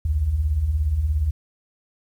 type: beating tone pair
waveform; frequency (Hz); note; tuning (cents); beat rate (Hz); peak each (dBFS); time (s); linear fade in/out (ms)
sine; 60.4 / 77.4; B1 / D#2; -38 / -9; 17; -27 / -19; 0.05-1.31; 5
effects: 9-bit